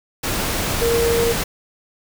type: tone in noise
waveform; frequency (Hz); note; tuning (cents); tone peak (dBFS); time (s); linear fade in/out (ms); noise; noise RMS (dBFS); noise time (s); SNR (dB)
sine; 466.2; A#4; 0; -16; 0.81-1.33; 10; pink; -22; 0.23-1.44; +3
effects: none